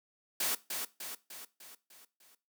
white noise with echo, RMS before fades -32 dBFS, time 0.4-0.55 s, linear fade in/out 5 ms, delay 300 ms, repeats 6, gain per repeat -5 dB, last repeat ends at 2.35 s, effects noise-tail reverb RT60 0.3 s tail -18 dB re dry + high-pass 200 Hz 12 dB/octave

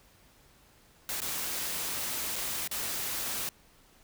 white noise with dropouts, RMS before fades -34 dBFS, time 1.09-3.49 s, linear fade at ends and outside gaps 1 ms, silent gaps 1.204-1.218 / 2.358-2.362 / 2.676-2.713 s, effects pink hiss -61 dBFS RMS until 4.03 s

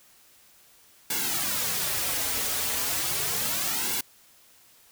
white noise with flanger, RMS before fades -28 dBFS, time 1.1-4.01 s, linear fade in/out 5 ms, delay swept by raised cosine 1.6 to 5.8 ms, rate 0.35 Hz, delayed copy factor -1, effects white hiss -57 dBFS RMS until 4.91 s

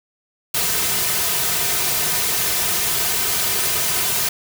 white noise with comb filter, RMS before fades -20 dBFS, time 0.54-4.29 s, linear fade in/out 5 ms, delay 3.6 ms, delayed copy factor -0.65, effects none

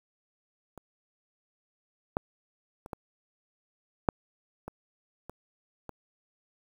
clicks, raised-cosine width 1 ms, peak -30 / -13 / -29 / -21 / -8 / -24 / -27 / -25 dBFS, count 8, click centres 0.777 / 2.169 / 2.861 / 2.932 / 4.088 / 4.68 / 5.296 / 5.893 s, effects 8-bit

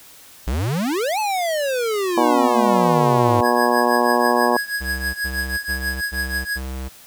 square exponential two-way sweep, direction up then down, 55 to 880 to 101.9 Hz, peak -20 dBFS, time 0.47-3.41 s, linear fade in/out 5 ms, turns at 1.19 s
harmonic tone, 121.1 Hz, B2, 34 cents flat, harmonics 2 / 3 / 4 / 5 / 6 / 7 / 8 / 9, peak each -23 / -23 / -23 / -23 / -23 / -23 / -23 / -23 dBFS, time 2.17-4.57 s, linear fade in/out 5 ms
square tone with tremolo, 1661.2 Hz, G#6, in tune, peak -20 dBFS, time 3.42-6.61 s, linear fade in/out 50 ms, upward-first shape triangle, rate 6.2 Hz, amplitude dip 90%
square tone bursts, 65.41 Hz, C2, in tune, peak -27 dBFS, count 5, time 4.8-6.892 s, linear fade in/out 20 ms, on 340 ms, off 98 ms
effects white hiss -45 dBFS RMS until 7.06 s

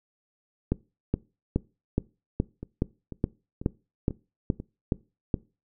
two click trains, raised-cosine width 3 ms, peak -10 / -23 dBFS, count 12 / 5, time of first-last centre 0.72-5.342 / 2.63-4.6 s, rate 2.38 / 2.03 Hz, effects noise-tail reverb RT60 0.3 s tail -22 dB re dry

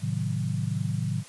sine chord, A diminished seventh, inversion none, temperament equal with one note detuned, 110 / 133.41 / 155.56 / 185 Hz, A2 / C3 / Eb3 / Gb3, 0 / +34 / 0 / 0 cents, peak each -30 / -31 / -31 / -33 dBFS, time 0-1.24 s, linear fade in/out 50 ms, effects white hiss -48 dBFS RMS until 1.28 s + resampled to 24000 Hz

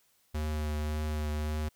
square tone with vibrato, 76 Hz, D#2, 40 cents flat, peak -31 dBFS, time 0.34-1.69 s, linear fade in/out 10 ms, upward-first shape triangle, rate 1.8 Hz, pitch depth 18 cents each way, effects white hiss -69 dBFS RMS until 1.75 s

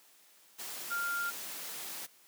sine tone in noise, 1396.9 Hz, F6, in tune, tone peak -32 dBFS, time 0.9-1.31 s, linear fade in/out 20 ms, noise white, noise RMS -42 dBFS, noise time 0.58-2.07 s, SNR +7 dB, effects white hiss -62 dBFS RMS until 2.27 s + high-pass 200 Hz 12 dB/octave

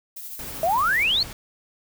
violet noise with tremolo, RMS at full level -35 dBFS, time 0.16-1.04 s, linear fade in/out 10 ms, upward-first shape sine, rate 13 Hz, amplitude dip 35%
pink noise, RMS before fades -38 dBFS, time 0.39-1.33 s, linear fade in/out 2 ms
sine exponential sweep, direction up, 622.3 to 4500 Hz, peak -18 dBFS, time 0.63-1.23 s, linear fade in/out 2 ms
effects none

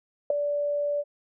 sine tone with ADSR envelope, 581 Hz, D5, 19 cents flat, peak -15 dBFS, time 0.3-1.04 s, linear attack 4 ms, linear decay 5 ms, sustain -9 dB, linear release 42 ms, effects none

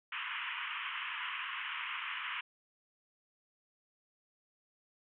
white band-pass noise, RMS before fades -40 dBFS, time 0.12-2.41 s, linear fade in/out 5 ms, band 950 to 3100 Hz, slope 96 dB/octave, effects none

